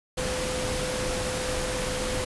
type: tone in noise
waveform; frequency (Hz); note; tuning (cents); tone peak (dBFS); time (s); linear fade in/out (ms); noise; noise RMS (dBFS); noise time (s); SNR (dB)
sine; 508; B4; +49; -31; 0.17-2.25; 10; pink; -30; 0.17-2.25; -4
effects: resampled to 24000 Hz